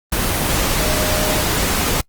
sine tone in noise, 614 Hz, D#5, 23 cents flat, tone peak -24 dBFS, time 0.8-1.42 s, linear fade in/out 5 ms, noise pink, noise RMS -18 dBFS, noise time 0.12-2.01 s, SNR -9 dB, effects noise-tail reverb RT60 0.1 s tail -25 dB re dry + Opus 24 kbps

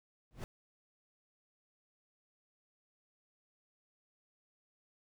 brown noise with exponential growth, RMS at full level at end -34 dBFS, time 0.31-0.44 s, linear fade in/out 0 ms, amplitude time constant 28 ms, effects none

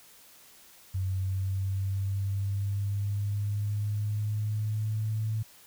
sine exponential sweep, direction up, 94 to 110 Hz, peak -27 dBFS, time 0.94-5.43 s, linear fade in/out 10 ms, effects white hiss -55 dBFS RMS until 5.66 s

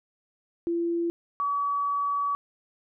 sine tone pair in turn, 339.8 / 1139 Hz, F4 / C#6, -47 / +47 cents, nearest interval octave + major sixth, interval 2094 cents, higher second, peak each -24 dBFS, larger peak neither, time 0.67-1.1 / 1.4-2.35 s, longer second, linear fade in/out 0 ms, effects none

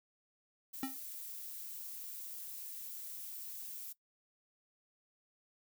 violet noise, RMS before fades -46 dBFS, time 0.73-3.93 s, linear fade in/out 10 ms
square tone with exponential decay, 267.1 Hz, C4, 36 cents sharp, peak -33 dBFS, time 0.83-0.99 s, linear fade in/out 2 ms, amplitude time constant 33 ms
effects noise-tail reverb RT60 0.1 s tail -19 dB re dry

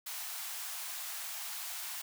white high-pass noise, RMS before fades -41 dBFS, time 0.06-2.02 s, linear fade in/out 10 ms, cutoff 650 Hz, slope 96 dB/octave, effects none

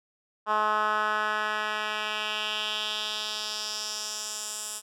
10% pulse tone with band-pass filter sweep, 213.1 Hz, G#3, 45 cents sharp, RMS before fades -30 dBFS, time 0.46-4.82 s, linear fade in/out 50 ms, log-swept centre 1100 to 8600 Hz, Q 2.4, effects none

